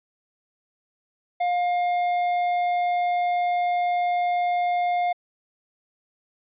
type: tone with tanh clipping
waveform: sine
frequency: 709 Hz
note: F5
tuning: 26 cents sharp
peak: -22 dBFS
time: 1.4-5.13 s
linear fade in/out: 10 ms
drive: 9 dB
effects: resampled to 8000 Hz